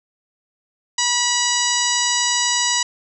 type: harmonic tone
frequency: 972 Hz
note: B5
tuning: 28 cents flat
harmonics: 1 / 2 / 3 / 4 / 5 / 6 / 7 / 8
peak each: -25 / -25 / -25 / -25 / -25 / -25 / -25 / -25 dBFS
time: 0.98-2.83 s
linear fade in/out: 5 ms
effects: none